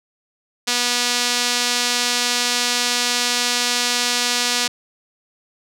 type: tone with band-pass filter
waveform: sawtooth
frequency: 243.5 Hz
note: B3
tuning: 24 cents flat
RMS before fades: -20 dBFS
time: 0.67-4.68 s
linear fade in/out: 10 ms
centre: 5100 Hz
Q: 1.1
effects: none